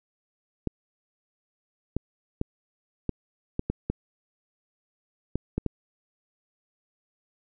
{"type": "clicks", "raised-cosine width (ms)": 3, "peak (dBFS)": -13, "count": 10, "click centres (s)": [0.673, 1.966, 2.414, 3.093, 3.594, 3.7, 3.9, 5.356, 5.58, 5.663], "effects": []}